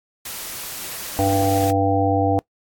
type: noise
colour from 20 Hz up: white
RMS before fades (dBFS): -31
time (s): 0.25-1.71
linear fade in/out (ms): 5
type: harmonic tone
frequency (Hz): 98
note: G2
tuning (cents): 0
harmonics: 1 / 3 / 5 / 7 / 8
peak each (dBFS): -22 / -21 / -23 / -23 / -22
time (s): 1.19-2.39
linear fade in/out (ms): 0
effects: noise-tail reverb RT60 0.1 s tail -23 dB re dry + AAC 64 kbps